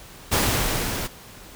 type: noise with level ramp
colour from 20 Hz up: pink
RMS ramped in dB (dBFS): -19 to -29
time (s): 0.31-1.08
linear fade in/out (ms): 20
effects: pink hiss -44 dBFS RMS until 1.55 s